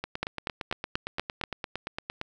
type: two click trains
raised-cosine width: 0.3 ms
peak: -16 / -12 dBFS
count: 20 / 6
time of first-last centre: 0.04-2.214 / 0.23-1.438 s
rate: 8.74 / 4.14 Hz
effects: none